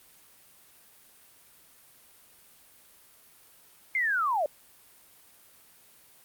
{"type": "linear sweep", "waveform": "sine", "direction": "down", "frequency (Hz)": [2146, 554.4], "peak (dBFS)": -24, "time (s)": [3.95, 4.46], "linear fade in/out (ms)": 2, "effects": ["white hiss -57 dBFS RMS until 6.24 s", "Opus 32 kbps"]}